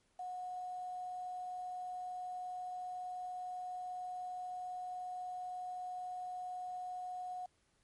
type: tone with quantisation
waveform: sine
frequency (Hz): 729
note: F#5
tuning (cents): -26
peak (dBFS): -40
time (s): 0.19-7.46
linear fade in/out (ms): 5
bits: 10
effects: pink hiss -75 dBFS RMS until 7.83 s + MP3 48 kbps